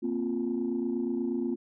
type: chord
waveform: sine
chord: Bb suspended second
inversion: none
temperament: equal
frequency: 233.1 / 261.6 / 349.2 Hz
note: Bb3 / C4 / F4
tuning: 0 / 0 / 0 cents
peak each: -31 dBFS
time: 0.02-1.56 s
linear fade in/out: 20 ms
effects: tanh soft clip ceiling -21 dBFS